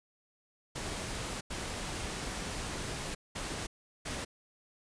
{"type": "noise bursts at uneven times", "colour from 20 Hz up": "pink", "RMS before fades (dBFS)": -38, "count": 4, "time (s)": [[0.75, 1.41], [1.5, 3.15], [3.35, 3.67], [4.05, 4.25]], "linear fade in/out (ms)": 10, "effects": ["resampled to 22050 Hz"]}